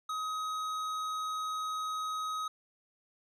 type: tone with tanh clipping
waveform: sine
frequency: 1264 Hz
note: D#6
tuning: 27 cents sharp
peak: -35 dBFS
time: 0.09-2.48 s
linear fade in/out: 5 ms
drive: 13 dB
effects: none